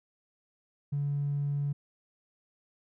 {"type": "tone with tanh clipping", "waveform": "triangle", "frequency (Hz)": 143, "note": "D3", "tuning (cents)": -46, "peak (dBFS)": -27, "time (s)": [0.92, 1.73], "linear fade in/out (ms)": 10, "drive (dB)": 1, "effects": []}